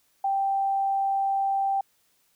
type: tone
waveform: sine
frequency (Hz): 784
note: G5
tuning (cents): 0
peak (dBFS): -22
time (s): 0.24-1.81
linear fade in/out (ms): 5
effects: white hiss -67 dBFS RMS until 2.35 s